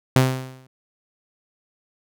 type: tone with exponential decay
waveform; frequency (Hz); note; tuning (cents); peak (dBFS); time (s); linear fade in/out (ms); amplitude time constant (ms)
sawtooth; 130; C3; -11; -7; 0.16-0.67; 2; 110
effects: none